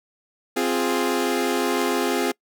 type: chord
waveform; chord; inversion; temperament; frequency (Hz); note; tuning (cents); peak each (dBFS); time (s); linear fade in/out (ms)
sawtooth; F minor; second; equal; 261.6 / 349.2 / 415.3; C4 / F4 / Ab4; 0 / 0 / 0; -21; 0.56-2.32; 10
effects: noise-tail reverb RT60 0.1 s tail -25 dB re dry